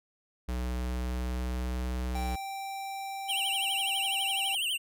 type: tone with pitch glide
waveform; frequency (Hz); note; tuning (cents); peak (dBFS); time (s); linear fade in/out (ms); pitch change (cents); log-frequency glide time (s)
square; 61.74 to 62.46; B1 to B1; 0 to +20; -31; 0.48-2.36; 10; +20; 0.59-1.92
type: tone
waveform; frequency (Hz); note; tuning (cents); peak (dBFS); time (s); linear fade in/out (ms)
square; 782; G5; -4; -36; 2.15-4.55; 2
type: tone with vibrato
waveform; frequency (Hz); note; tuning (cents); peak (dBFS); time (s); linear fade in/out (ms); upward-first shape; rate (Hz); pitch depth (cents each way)
square; 2942; F#7; -11; -29; 3.28-4.78; 20; triangle; 12; 170
effects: none